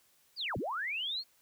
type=linear two-way sweep; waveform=sine; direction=down then up; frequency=5000 to 69.3 to 4436 Hz; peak=-33 dBFS; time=0.36-1.24 s; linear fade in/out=50 ms; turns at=0.57 s; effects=white hiss -68 dBFS RMS until 1.41 s